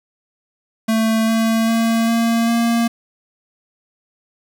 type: tone with pitch steps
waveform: square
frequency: 222.6 / 225.1 / 227.5 / 230.1 / 232.6 Hz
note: A3 / A3 / A#3 / A#3 / A#3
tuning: +20 / +40 / -42 / -22 / -4 cents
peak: -15 dBFS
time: 0.88-2.88 s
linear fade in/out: 10 ms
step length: 400 ms
effects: 7-bit